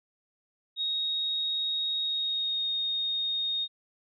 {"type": "tone with pitch glide", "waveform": "sine", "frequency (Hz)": [3757, 3710], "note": ["A#7", "A#7"], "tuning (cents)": [13, -9], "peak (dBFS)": -27, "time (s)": [0.76, 3.68], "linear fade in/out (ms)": 50, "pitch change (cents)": -22, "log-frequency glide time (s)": [2.02, 2.67], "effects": []}